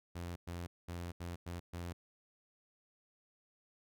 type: tone bursts at uneven times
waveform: sawtooth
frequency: 86.8 Hz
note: F2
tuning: 10 cents flat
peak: -37 dBFS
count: 6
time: 0.15-0.36 / 0.47-0.67 / 0.88-1.12 / 1.2-1.36 / 1.46-1.6 / 1.73-1.93 s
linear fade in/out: 10 ms
effects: none